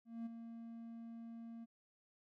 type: tone with ADSR envelope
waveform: triangle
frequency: 230 Hz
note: A#3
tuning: 23 cents flat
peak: -38 dBFS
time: 0.05-1.66 s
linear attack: 210 ms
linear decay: 16 ms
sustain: -8 dB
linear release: 28 ms
effects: none